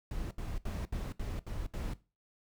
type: noise bursts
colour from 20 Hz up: brown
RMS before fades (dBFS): -37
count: 7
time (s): 0.11-1.936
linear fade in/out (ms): 2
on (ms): 200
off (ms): 71
effects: noise-tail reverb RT60 0.3 s tail -18 dB re dry